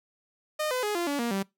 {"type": "tone with pitch steps", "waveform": "sawtooth", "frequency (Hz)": [612, 505.8, 418, 345.5, 285.5, 236, 195.01], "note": ["D#5", "B4", "G#4", "F4", "D4", "A#3", "G3"], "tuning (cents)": [-29, 41, 11, -19, -49, 22, -9], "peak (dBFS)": -23, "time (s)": [0.59, 1.43], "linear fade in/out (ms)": 10, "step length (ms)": 120, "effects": ["noise-tail reverb RT60 0.2 s tail -24 dB re dry"]}